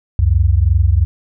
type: tone pair together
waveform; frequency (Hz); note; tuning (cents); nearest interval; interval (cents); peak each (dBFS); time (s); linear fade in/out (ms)
sine; 68.5 / 91.23; C#2 / F#2; -20 / -24; perfect fourth; 496; -12; 0.19-1.05; 0
effects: none